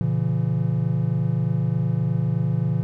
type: chord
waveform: triangle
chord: A# diminished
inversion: none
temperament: just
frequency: 116.54 / 139.85 / 167.82 Hz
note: A#2 / C#3 / E3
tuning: 0 / +16 / +31 cents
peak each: -22 dBFS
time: 0.01-2.83 s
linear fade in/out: 0 ms
effects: none